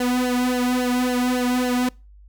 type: tone with flanger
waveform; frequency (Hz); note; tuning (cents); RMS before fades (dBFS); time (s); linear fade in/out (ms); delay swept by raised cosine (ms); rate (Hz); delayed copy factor
sawtooth; 249.1; B3; +15; -21; 0-1.89; 5; 0.83 to 2.33; 3.6; -0.95
effects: noise-tail reverb RT60 0.3 s tail -26 dB re dry + added 50 Hz sine -44 dBFS peak until 2.28 s